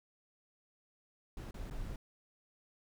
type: noise with dropouts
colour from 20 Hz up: brown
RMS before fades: -42 dBFS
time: 1.37-1.96 s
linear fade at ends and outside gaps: 2 ms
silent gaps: 1.51-1.542 / 1.7-1.709 s
effects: none